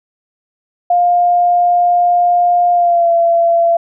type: tone with pitch glide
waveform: sine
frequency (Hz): 705 to 678.2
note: F5 to E5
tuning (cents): +16 to +49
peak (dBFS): -8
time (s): 0.9-3.77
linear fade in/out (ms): 5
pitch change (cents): -67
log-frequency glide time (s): 2.72-3.11
effects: none